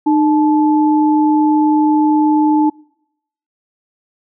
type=tone pair together; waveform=sine; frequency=304.7 / 867.3 Hz; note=D#4 / A5; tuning=-36 / -25 cents; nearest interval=octave + tritone; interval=1811 cents; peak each=-10 / -16 dBFS; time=0.06-2.7 s; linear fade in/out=10 ms; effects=noise-tail reverb RT60 0.8 s tail -26 dB re dry